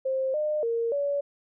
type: tone with pitch steps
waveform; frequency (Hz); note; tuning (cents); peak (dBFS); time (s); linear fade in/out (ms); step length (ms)
sine; 528 / 606 / 462.8 / 569; C5 / D#5 / A#4 / C#5; +16 / -46 / -13 / +45; -24; 0.05-1.21; 10; 290
effects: none